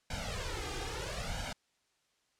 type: noise with flanger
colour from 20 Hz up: pink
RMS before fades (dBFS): -38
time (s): 0.1-1.53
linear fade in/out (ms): 5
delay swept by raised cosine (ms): 1.3 to 2.5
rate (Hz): 0.76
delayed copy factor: +0.95
effects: white hiss -75 dBFS RMS until 2.39 s + low-pass 7000 Hz 12 dB/octave